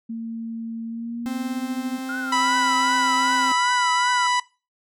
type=tone with pitch glide; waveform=sine; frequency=227.8 to 248.4 Hz; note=A#3 to B3; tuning=-40 to +10 cents; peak=-27 dBFS; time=0.09-1.99 s; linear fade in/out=10 ms; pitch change=+150 cents; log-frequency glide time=0.87-1.69 s
type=tone; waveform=45% pulse; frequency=261.6 Hz; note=C4; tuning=in tune; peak=-28 dBFS; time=1.26-3.52 s; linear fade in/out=0 ms
type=tone with vibrato; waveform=sine; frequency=1396.9 Hz; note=F6; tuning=in tune; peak=-27 dBFS; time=2.09-4.27 s; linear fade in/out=2 ms; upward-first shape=triangle; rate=2.6 Hz; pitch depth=150 cents each way
type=harmonic tone; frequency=987.8 Hz; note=B5; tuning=in tune; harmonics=1 / 2 / 3 / 4 / 5 / 6 / 7 / 8 / 10; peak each=-20 / -26 / -30 / -32 / -34 / -36 / -37 / -38 / -40 dBFS; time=2.32-4.4 s; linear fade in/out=5 ms
effects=noise-tail reverb RT60 0.3 s tail -20 dB re dry